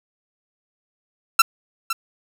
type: tone with echo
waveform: sawtooth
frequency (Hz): 1347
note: E6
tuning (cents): +37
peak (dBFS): -5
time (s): 1.39-1.42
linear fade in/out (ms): 5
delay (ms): 510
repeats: 1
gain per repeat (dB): -12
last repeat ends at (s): 1.93
effects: none